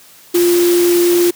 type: tone in noise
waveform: sine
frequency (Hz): 349.2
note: F4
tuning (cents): 0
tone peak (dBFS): -9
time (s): 0.34-1.31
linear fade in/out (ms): 10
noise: white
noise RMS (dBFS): -21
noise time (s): 0.34-1.31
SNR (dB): +9
effects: white hiss -43 dBFS RMS until 1.35 s + high-pass 100 Hz 12 dB/octave